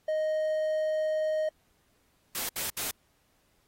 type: tone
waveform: triangle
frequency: 622.3 Hz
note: D#5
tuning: in tune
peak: -24 dBFS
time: 0.08-1.49 s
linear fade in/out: 5 ms
type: noise bursts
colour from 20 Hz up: white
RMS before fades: -33 dBFS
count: 3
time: 2.35-2.91 s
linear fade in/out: 2 ms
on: 140 ms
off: 70 ms
effects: pink hiss -70 dBFS RMS until 3.67 s + AAC 48 kbps